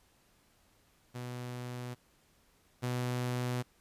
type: tone pair in turn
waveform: sawtooth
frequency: 123.47 / 123.96 Hz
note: B2 / B2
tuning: 0 / +7 cents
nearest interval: unison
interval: 7 cents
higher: second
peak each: -35 / -28 dBFS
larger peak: second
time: 1.14-1.95 / 2.82-3.63 s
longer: neither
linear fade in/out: 20 ms
effects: pink hiss -68 dBFS RMS until 3.8 s + resampled to 32000 Hz